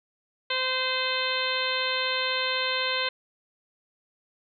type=harmonic tone; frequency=516 Hz; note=C5; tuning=24 cents flat; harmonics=1 / 2 / 3 / 4 / 5 / 6 / 7 / 8; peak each=-33 / -33 / -33 / -33 / -33 / -33 / -33 / -33 dBFS; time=0.5-3.09 s; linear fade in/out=5 ms; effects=none